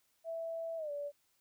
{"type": "tone with pitch glide", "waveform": "sine", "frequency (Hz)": [659.3, 577.3], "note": ["E5", "D5"], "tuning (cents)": [0, -30], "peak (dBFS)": -37, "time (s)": [0.24, 1.12], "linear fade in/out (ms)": 50, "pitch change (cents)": -230, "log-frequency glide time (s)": [0.77, 0.91], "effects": ["white hiss -75 dBFS RMS until 1.4 s"]}